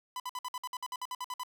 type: tone bursts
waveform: 45% pulse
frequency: 1000 Hz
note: B5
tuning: 21 cents sharp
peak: -35 dBFS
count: 14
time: 0.16-1.434 s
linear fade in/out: 2 ms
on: 39 ms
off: 56 ms
effects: none